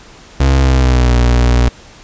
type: tone with pitch glide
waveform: 35% pulse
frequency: 67.2 to 60.56 Hz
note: C2 to B1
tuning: +47 to -33 cents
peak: -6 dBFS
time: 0.4-1.69 s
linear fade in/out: 5 ms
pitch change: -180 cents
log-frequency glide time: 0.56-1.13 s
effects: pink hiss -39 dBFS RMS until 2.03 s + resampled to 16000 Hz